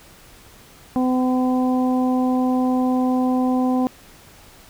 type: harmonic tone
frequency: 254.4 Hz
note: C4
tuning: 48 cents flat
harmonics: 1 / 2 / 3 / 4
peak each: -17 / -27 / -26 / -32 dBFS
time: 0.96-3.87 s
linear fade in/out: 0 ms
effects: pink hiss -47 dBFS RMS until 4.69 s